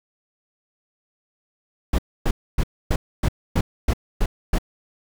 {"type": "noise bursts", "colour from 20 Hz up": "brown", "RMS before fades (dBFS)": -18, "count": 9, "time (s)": [1.93, 4.585], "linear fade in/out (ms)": 5, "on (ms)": 55, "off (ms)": 270, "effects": []}